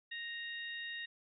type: harmonic tone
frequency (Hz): 932.3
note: A#5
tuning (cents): 0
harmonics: 2 / 3 / 4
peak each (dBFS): -42 / -48 / -47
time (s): 0.11-1.06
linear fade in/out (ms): 10
effects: none